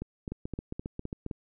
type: two click trains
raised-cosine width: 3 ms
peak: -22 / -22 dBFS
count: 6 / 8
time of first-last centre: 0.02-1.312 / 0.32-1.263 s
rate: 3.87 / 7.42 Hz
effects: none